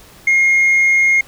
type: tone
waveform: sine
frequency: 2140 Hz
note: C7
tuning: 38 cents sharp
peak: -7 dBFS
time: 0.27-1.21 s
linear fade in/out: 5 ms
effects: tanh soft clip ceiling -8 dBFS + pink hiss -43 dBFS RMS until 1.27 s